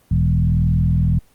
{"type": "tone with frequency modulation", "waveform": "sine", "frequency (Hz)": 114.3, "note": "A#2", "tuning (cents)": -34, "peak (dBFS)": -13, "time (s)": [0.11, 1.19], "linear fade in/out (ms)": 5, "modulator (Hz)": 41.4, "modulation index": 1.5, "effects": ["pink hiss -56 dBFS RMS until 1.34 s", "Opus 24 kbps"]}